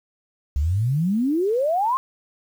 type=exponential sweep; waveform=sine; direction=up; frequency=66.4 to 1090 Hz; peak=-18 dBFS; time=0.56-1.97 s; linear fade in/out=0 ms; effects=8-bit